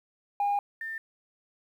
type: tone pair in turn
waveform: sine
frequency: 812 / 1798.8 Hz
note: G#5 / A6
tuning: -39 / +38 cents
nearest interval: octave + major second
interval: 1377 cents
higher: second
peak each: -22 / -33 dBFS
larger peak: first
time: 0.4-0.59 / 0.81-0.98 s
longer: first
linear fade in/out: 2 ms
effects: tanh soft clip ceiling -22 dBFS + 10-bit